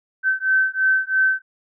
sine beating tone pair, 1537 / 1540 Hz, G6 / G6, -35 / -31 cents, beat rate 3 Hz, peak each -19 dBFS, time 0.23-1.42 s, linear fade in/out 50 ms, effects none

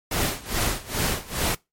pink noise with tremolo, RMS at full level -23 dBFS, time 0.11-1.55 s, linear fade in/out 5 ms, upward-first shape sine, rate 2.4 Hz, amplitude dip 90%, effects noise-tail reverb RT60 0.2 s tail -22 dB re dry + MP3 64 kbps

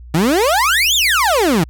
30% pulse exponential two-way sweep, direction up then down, 147.9 to 3729 to 147.9 Hz, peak -9 dBFS, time 0.14-1.64 s, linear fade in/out 5 ms, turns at 0.95 s, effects added 60 Hz sine -33 dBFS peak until 1.69 s

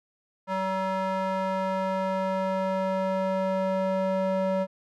square tone with band-pass filter sweep, 189.9 Hz, F#3, 45 cents sharp, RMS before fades -27 dBFS, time 0.47-4.67 s, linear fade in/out 50 ms, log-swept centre 930 to 580 Hz, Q 1.6, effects none

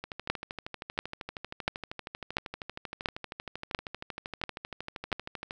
two click trains, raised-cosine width 0.3 ms, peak -21 / -10 dBFS, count 71 / 8, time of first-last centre 0.04-5.509 / 0.3-5.128 s, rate 12.8 / 1.45 Hz, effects none

